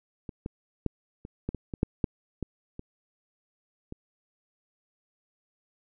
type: clicks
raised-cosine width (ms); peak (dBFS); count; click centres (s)
3; -24 / -20 / -14 / -27 / -17 / -21 / -21 / -10 / -11 / -18 / -25 / -25; 12; 0.292 / 0.461 / 0.863 / 1.251 / 1.49 / 1.547 / 1.738 / 1.831 / 2.042 / 2.427 / 2.794 / 3.924
effects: none